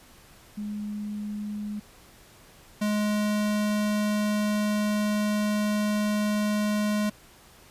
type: tone pair in turn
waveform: sine / square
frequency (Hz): 208.6 / 209.6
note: G#3 / G#3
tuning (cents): +8 / +16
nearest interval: unison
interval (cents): 8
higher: second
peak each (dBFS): -30 / -24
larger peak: second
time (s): 0.57-1.8 / 2.81-7.1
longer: second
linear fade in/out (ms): 10
effects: pink hiss -53 dBFS RMS until 7.7 s + resampled to 32000 Hz

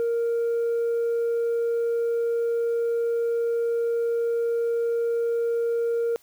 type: tone with tanh clipping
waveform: triangle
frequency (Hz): 466.2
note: A#4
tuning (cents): 0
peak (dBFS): -22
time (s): 0-6.16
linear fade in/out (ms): 0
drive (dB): 6
effects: white hiss -58 dBFS RMS until 6.22 s

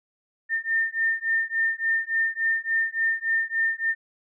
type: beating tone pair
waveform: sine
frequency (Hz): 1808 / 1811.5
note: A6 / A6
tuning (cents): +47 / +50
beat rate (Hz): 3.5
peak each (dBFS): -25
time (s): 0.49-3.95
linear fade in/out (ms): 50
effects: none

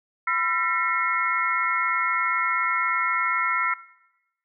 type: tone cluster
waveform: sine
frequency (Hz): 1002 / 1354 / 1819 / 1956 / 2158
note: B5 / E6 / A#6 / B6 / C#7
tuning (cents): +25 / +46 / -43 / -17 / -47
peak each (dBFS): -31 / -23 / -31 / -32 / -27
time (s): 0.27-3.74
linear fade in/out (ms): 5
effects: noise-tail reverb RT60 1.0 s tail -21 dB re dry

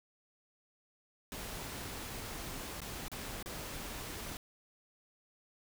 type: noise with dropouts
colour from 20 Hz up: pink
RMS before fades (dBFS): -43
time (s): 1.32-4.37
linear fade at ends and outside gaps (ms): 1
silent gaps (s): 2.804-2.817 / 3.082-3.116 / 3.427-3.459
effects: none

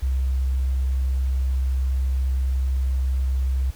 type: tone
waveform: sine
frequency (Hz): 65.41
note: C2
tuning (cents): 0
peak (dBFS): -19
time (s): 0.02-3.71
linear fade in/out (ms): 10
effects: pink hiss -48 dBFS RMS until 3.75 s

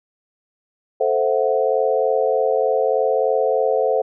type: chord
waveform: sine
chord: F# half-diminished seventh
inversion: first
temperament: equal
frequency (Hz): 440 / 523.3 / 659.3 / 740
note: A4 / C5 / E5 / F#5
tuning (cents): 0 / 0 / 0 / 0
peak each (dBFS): -20 / -19 / -23 / -24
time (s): 1-4.02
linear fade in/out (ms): 10
effects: none

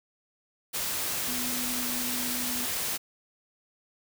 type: tone in noise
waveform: sine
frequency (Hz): 246.9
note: B3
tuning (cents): 0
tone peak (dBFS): -36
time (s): 1.27-2.66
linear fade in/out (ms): 20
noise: white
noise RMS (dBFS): -31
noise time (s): 0.73-2.98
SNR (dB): -8
effects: none

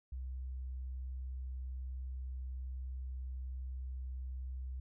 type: tone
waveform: sine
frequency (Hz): 64.2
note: C2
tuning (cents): -32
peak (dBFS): -39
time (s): 0.12-4.8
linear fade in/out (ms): 5
effects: none

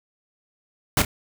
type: noise with echo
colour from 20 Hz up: pink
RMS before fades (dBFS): -18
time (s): 0.97-1.02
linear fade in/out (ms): 2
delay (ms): 30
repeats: 1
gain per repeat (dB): -10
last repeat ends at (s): 1.05
effects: none

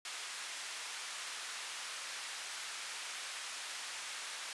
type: band-pass noise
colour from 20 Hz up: pink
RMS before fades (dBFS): -44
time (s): 0.05-4.53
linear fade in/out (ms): 2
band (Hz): 1400 to 10000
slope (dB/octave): 12
effects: resampled to 24000 Hz

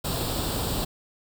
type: noise with comb filter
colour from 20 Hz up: pink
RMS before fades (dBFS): -28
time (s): 0.04-0.85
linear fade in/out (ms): 10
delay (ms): 0.24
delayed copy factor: +0.65
effects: none

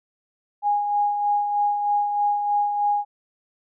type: tone with tremolo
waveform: sine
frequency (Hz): 823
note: G#5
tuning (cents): -16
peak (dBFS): -17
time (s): 0.62-3.05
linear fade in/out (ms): 50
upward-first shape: sine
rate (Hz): 3.2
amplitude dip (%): 45
effects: none

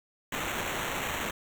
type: noise with sample-and-hold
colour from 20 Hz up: white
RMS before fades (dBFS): -33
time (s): 0.32-1.31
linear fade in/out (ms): 5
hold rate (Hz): 4900
effects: none

